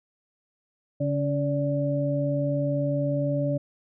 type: tone cluster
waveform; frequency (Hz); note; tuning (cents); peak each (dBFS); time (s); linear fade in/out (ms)
sine; 141.8 / 282.3 / 579; C#3 / C#4 / D5; +40 / +32 / -25; -26 / -29 / -27; 1-3.58; 10
effects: none